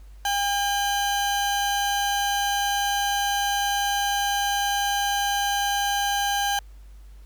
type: tone pair together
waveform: 30% pulse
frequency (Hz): 805 / 3039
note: G5 / F#7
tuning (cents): +46 / +46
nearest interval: octave + major seventh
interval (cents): 2300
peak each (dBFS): -20 / -27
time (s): 0.25-6.59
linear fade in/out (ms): 2
effects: added 50 Hz sine -42 dBFS peak until 7.25 s + pink hiss -61 dBFS RMS until 7.25 s